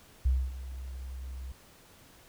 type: tone with ADSR envelope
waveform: sine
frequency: 64.6 Hz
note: C2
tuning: 21 cents flat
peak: -21 dBFS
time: 0.25-1.52 s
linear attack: 9 ms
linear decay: 250 ms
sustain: -16 dB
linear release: 4 ms
effects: pink hiss -57 dBFS RMS until 2.28 s